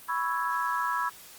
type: chord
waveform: sine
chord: C# minor seventh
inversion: third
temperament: equal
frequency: 987.8 / 1108.7 / 1318.5 / 1661.2 Hz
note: B5 / C#6 / E6 / G#6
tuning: 0 / 0 / 0 / 0 cents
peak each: -30 / -33 / -32 / -33 dBFS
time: 0.08-1.1 s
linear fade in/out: 20 ms
effects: white hiss -49 dBFS RMS until 1.38 s + Opus 32 kbps